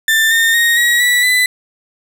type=tone with pitch steps; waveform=35% pulse; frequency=1781 / 1822.6 / 1865.2 / 1908.8 / 1953.4 / 1999.1 Hz; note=A6 / A#6 / A#6 / A#6 / B6 / B6; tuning=+21 / -39 / +1 / +41 / -20 / +21 cents; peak=-8 dBFS; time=0.08-1.46 s; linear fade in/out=2 ms; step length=230 ms; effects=none